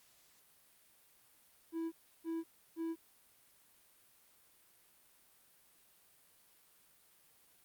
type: tone bursts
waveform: triangle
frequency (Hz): 328.5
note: E4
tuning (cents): -6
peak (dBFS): -34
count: 3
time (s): 1.72-2.96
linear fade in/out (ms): 50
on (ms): 200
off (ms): 320
effects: white hiss -67 dBFS RMS until 7.64 s + Opus 48 kbps